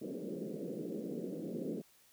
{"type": "band-pass noise", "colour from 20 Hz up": "pink", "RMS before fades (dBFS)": -41, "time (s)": [0.01, 1.82], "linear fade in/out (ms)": 10, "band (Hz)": [170, 520], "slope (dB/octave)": 48, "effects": ["white hiss -66 dBFS RMS until 2.12 s"]}